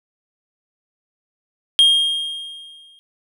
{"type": "tone with exponential decay", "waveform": "triangle", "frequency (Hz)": 3229, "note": "G#7", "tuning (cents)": -49, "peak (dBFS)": -6, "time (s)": [1.79, 2.99], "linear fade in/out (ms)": 0, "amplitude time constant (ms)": 260, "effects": []}